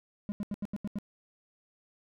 triangle tone bursts, 204.9 Hz, G#3, 23 cents flat, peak -29 dBFS, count 7, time 0.29-0.986 s, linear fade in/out 0 ms, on 30 ms, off 81 ms, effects none

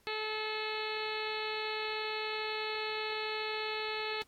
harmonic tone, 432.3 Hz, A4, 31 cents flat, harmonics 1 / 2 / 3 / 4 / 5 / 6 / 7 / 8 / 9 / 10, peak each -39 / -42 / -44 / -45 / -43 / -42 / -48 / -48 / -46 / -44 dBFS, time 0.07-4.22 s, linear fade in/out 0 ms, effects pink hiss -68 dBFS RMS until 4.27 s + AAC 64 kbps

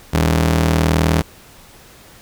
sawtooth ring-modulated tone, 120 Hz, B2, 49 cents flat, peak -6 dBFS, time 0.13-1.22 s, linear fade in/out 10 ms, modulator 40.2 Hz, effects pink hiss -44 dBFS RMS until 2.21 s

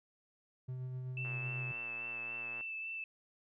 triangle tone with tremolo, 127.9 Hz, C3, 39 cents flat, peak -36 dBFS, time 0.68-1.72 s, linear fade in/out 10 ms, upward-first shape sine, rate 7.9 Hz, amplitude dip 25%
sine tone with vibrato, 2646 Hz, E7, 6 cents sharp, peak -39 dBFS, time 1.17-3.04 s, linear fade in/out 2 ms, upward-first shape sine, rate 3.6 Hz, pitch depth 15 cents each way
click train, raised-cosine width 0.5 ms, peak -37 dBFS, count 160, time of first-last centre 1.25-2.609 s, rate 117 Hz
effects none

